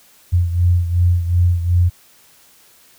sine beating tone pair, 87.31 / 90.01 Hz, F2 / F#2, 0 / -47 cents, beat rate 2.7 Hz, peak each -13 / -19 dBFS, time 0.32-1.9 s, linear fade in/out 20 ms, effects white hiss -50 dBFS RMS until 2.98 s

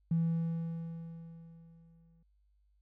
triangle tone with exponential decay, 165.6 Hz, E3, 8 cents sharp, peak -22 dBFS, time 0.11-2.23 s, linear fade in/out 5 ms, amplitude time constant 460 ms, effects tanh soft clip ceiling -24 dBFS + added 50 Hz sine -67 dBFS peak until 2.81 s

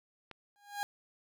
click, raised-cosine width 0.3 ms, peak -30 dBFS, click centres 0.313 s
30% pulse tone with exponential growth, 816 Hz, G#5, 31 cents flat, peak -28 dBFS, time 0.56-0.83 s, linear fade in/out 0 ms, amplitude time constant 58 ms
effects none

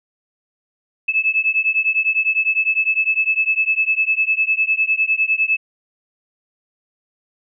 sine beating tone pair, 2603 / 2612.9 Hz, E7 / E7, -22 / -16 cents, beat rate 9.9 Hz, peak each -18 dBFS, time 1.08-5.57 s, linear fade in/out 10 ms, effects none

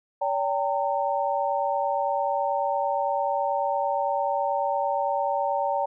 sine tone cluster, 571 / 785 / 914 Hz, D5 / G5 / A#5, -49 / +2 / -34 cents, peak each -27 dBFS, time 0.21-5.86 s, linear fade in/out 10 ms, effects none

